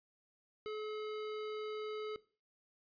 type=tone; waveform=square; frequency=428 Hz; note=A4; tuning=48 cents flat; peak=-40 dBFS; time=0.66-2.16 s; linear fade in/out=0 ms; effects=noise-tail reverb RT60 0.4 s tail -19 dB re dry + resampled to 11025 Hz